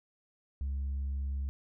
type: tone with tanh clipping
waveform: sine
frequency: 68.6 Hz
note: C#2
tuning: 17 cents flat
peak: -32 dBFS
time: 0.61-1.49 s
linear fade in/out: 0 ms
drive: 1 dB
effects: none